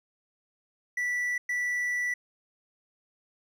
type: tone bursts at uneven times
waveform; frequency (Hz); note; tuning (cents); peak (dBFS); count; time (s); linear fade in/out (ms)
triangle; 1963; B6; -11; -25; 2; 0.97-1.38 / 1.49-2.14; 5
effects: none